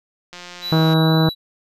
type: click train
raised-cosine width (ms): 0.2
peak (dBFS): -19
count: 108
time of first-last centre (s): 0.33-0.935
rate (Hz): 177
type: tone with vibrato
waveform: triangle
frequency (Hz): 3934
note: B7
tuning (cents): -7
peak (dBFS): -23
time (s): 0.61-1.35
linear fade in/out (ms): 50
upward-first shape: sine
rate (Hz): 2.2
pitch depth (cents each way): 9
type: harmonic tone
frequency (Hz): 160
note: D#3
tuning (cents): +49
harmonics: 1 / 2 / 3 / 4 / 5 / 6 / 7 / 8 / 9 / 10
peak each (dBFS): -14 / -20 / -24 / -26 / -28 / -30 / -31 / -32 / -33 / -34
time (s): 0.72-1.29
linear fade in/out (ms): 2
effects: none